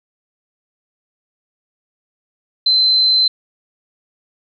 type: tone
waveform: sine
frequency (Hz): 4075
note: C8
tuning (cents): -47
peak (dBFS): -10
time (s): 2.66-3.28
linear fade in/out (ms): 5
effects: none